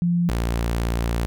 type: tone pair in turn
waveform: sine / sawtooth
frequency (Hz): 173.3 / 57.83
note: F3 / A#1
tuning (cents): -13 / -13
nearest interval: octave + perfect fifth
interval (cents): 1900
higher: first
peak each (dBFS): -17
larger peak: neither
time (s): 0.02-0.29 / 0.29-1.26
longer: second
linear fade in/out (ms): 0
effects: none